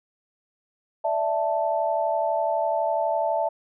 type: chord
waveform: sine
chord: D suspended second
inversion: none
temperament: equal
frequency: 587.3 / 659.3 / 880 Hz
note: D5 / E5 / A5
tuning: 0 / 0 / 0 cents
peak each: -28 / -24 / -26 dBFS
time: 1.04-3.49 s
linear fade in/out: 10 ms
effects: none

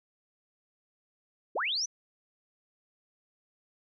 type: linear sweep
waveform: sine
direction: up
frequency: 261.6 to 6160 Hz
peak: -28 dBFS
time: 1.55-1.86 s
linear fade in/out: 10 ms
effects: none

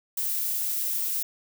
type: noise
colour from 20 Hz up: violet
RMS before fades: -28 dBFS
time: 0.17-1.23 s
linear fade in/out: 5 ms
effects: none

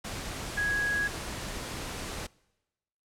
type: tone in noise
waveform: sine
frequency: 1660 Hz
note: G#6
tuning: 1 cent flat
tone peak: -26 dBFS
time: 0.57-1.08 s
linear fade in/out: 10 ms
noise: pink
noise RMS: -37 dBFS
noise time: 0.04-2.27 s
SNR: +8 dB
effects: noise-tail reverb RT60 1.0 s tail -24 dB re dry + low-pass 10000 Hz 12 dB/octave

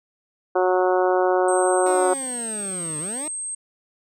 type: harmonic tone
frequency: 183.5 Hz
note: F#3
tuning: 14 cents flat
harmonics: 2 / 3 / 4 / 5 / 6 / 7 / 8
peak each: -20 / -22 / -23 / -28 / -30 / -32 / -32 dBFS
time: 0.55-2.14 s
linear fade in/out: 10 ms
type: tone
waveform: sine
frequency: 8372 Hz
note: C9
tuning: in tune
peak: -27 dBFS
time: 1.48-3.55 s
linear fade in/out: 5 ms
type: linear two-way sweep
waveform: 20% pulse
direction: down then up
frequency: 318.2 to 146.83 to 318.2 Hz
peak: -27 dBFS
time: 1.86-3.28 s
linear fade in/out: 2 ms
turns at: 2.99 s
effects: none

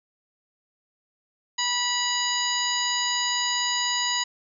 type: harmonic tone with a mistuned harmonic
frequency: 977 Hz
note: B5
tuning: 19 cents flat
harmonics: 1 / 2 / 3 / 4 / 5 / 7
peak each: -30 / -30 / -30 / -30 / -30 / -30 dBFS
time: 1.58-4.24 s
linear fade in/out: 10 ms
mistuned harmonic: 7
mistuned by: -17 cents
effects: none

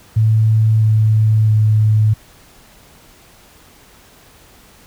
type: tone with pitch steps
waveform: sine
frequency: 110 / 108.93 / 107.86 Hz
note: A2 / A2 / A2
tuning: 0 / -17 / -34 cents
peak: -9 dBFS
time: 0.16-2.14 s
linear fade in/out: 10 ms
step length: 660 ms
effects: pink hiss -46 dBFS RMS until 4.86 s

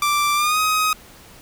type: tone with pitch glide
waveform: sawtooth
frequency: 1174.7 to 1259 Hz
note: D6 to D#6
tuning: 0 to +20 cents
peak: -13 dBFS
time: 0.02-0.93 s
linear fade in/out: 2 ms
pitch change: +120 cents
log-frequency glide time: 0.35-0.59 s
effects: pink hiss -45 dBFS RMS until 1.41 s

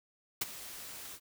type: noise with ADSR envelope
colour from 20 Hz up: white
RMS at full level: -30 dBFS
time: 0.41-1.2 s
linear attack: 8 ms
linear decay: 23 ms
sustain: -16 dB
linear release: 62 ms
effects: none

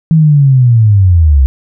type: linear sweep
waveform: sine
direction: down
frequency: 163.7 to 63.5 Hz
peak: -3 dBFS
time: 0.11-1.46 s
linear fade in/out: 0 ms
effects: none

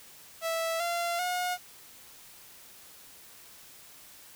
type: tone with pitch steps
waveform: sawtooth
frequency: 657 / 688.1 / 720.6 Hz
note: E5 / F5 / F#5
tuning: -6 / -26 / -46 cents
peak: -25 dBFS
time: 0.41-1.58 s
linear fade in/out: 50 ms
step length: 390 ms
effects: white hiss -52 dBFS RMS until 4.35 s

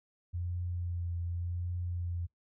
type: tone with vibrato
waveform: sine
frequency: 87.2 Hz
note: F2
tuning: 2 cents flat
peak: -33 dBFS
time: 0.33-2.27 s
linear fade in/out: 20 ms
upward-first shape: triangle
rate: 0.87 Hz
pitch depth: 27 cents each way
effects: noise-tail reverb RT60 0.1 s tail -19 dB re dry

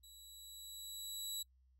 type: tone with level ramp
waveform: 20% pulse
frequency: 3915 Hz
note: B7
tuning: 16 cents flat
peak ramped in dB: -52 to -34 dBFS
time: 0.03-1.43 s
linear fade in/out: 10 ms
effects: noise-tail reverb RT60 0.1 s tail -24 dB re dry + added 64 Hz sine -67 dBFS peak until 1.79 s

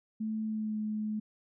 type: tone with pitch glide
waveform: sine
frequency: 218.2 to 214 Hz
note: A3 to A3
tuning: -14 to -48 cents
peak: -31 dBFS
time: 0.2-1.2 s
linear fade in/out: 10 ms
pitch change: -34 cents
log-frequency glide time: 0.44-0.79 s
effects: none

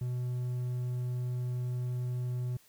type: tone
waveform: triangle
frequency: 124.1 Hz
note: B2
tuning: 9 cents sharp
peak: -29 dBFS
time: 0.01-2.57 s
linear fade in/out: 5 ms
effects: white hiss -63 dBFS RMS until 2.68 s

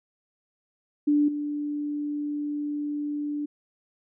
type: tone with level steps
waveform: sine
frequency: 293.7 Hz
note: D4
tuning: in tune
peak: -18 / -27 dBFS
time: 1.07-3.46 s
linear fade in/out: 10 ms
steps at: 1.28 s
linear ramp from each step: 5 ms
effects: none

